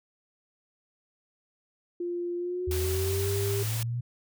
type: tone with pitch glide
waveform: sine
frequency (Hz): 349.2 to 398.8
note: F4 to G4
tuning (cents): 0 to +30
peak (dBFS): -29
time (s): 2-3.63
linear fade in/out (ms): 5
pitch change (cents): +230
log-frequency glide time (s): 2.37-3.28
type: exponential sweep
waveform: sine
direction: up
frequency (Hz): 78.6 to 122.5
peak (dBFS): -28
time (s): 2.67-4.01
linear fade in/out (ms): 10
type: noise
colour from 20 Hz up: white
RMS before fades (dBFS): -36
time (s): 2.71-3.83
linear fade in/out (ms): 2
effects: none